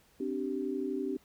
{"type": "chord", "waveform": "sine", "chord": "C suspended second", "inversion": "none", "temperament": "equal with one note detuned", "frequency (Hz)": [261.6, 293.7, 386.4], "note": ["C4", "D4", "G4"], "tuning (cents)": [0, 0, -25], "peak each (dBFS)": [-36, -36, -35], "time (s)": [0.2, 1.17], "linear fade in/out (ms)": 5, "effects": ["pink hiss -65 dBFS RMS until 1.24 s"]}